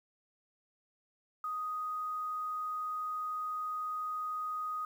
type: tone with quantisation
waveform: sine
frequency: 1247 Hz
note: D#6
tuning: 3 cents sharp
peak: -34 dBFS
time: 1.44-4.85 s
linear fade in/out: 2 ms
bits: 10
effects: none